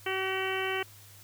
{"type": "harmonic tone with a mistuned harmonic", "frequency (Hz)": 380.4, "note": "F#4", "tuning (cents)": 48, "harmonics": [1, 2, 3, 4, 5, 6, 7, 8], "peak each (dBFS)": [-33, -38, -39, -38, -37, -38, -39, -39], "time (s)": [0.06, 0.83], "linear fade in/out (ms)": 5, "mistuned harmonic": 7, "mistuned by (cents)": 27, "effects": ["added 101 Hz sine -54 dBFS peak until 1.23 s", "white hiss -54 dBFS RMS until 1.23 s"]}